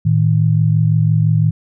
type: tone pair together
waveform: sine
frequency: 110.8 / 156.7 Hz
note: A2 / D#3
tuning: +13 / +13 cents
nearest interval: tritone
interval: 600 cents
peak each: -13 dBFS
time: 0.05-1.51 s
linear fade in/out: 10 ms
effects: none